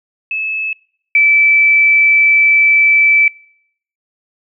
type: tone pair in turn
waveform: sine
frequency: 2600 / 2316 Hz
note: E7 / D7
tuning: -24 / -25 cents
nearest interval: major second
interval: 201 cents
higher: first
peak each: -16 / -6 dBFS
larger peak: second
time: 0.31-0.73 / 1.15-3.28 s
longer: second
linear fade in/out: 2 ms
effects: noise-tail reverb RT60 0.7 s tail -26 dB re dry